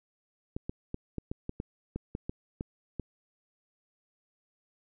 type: clicks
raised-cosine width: 3 ms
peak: -21 dBFS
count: 12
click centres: 0.565 / 0.695 / 0.944 / 1.183 / 1.315 / 1.494 / 1.601 / 1.96 / 2.151 / 2.295 / 2.609 / 2.997 s
effects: none